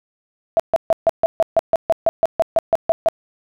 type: tone bursts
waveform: sine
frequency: 659.3 Hz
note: E5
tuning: in tune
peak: -10 dBFS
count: 16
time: 0.57-3.086 s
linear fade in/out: 0 ms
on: 26 ms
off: 140 ms
effects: none